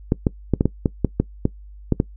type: clicks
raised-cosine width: 3 ms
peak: -3 dBFS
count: 11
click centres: 0.121 / 0.268 / 0.537 / 0.609 / 0.656 / 0.858 / 1.047 / 1.2 / 1.454 / 1.923 / 2.001 s
effects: noise-tail reverb RT60 0.1 s tail -20 dB re dry + added 50 Hz sine -38 dBFS peak until 2.16 s